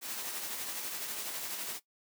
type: noise with tremolo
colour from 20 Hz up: white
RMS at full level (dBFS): -37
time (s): 0.01-1.8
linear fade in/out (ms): 50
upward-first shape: triangle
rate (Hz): 12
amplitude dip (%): 40
effects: noise-tail reverb RT60 0.1 s tail -17 dB re dry + high-pass 200 Hz 12 dB/octave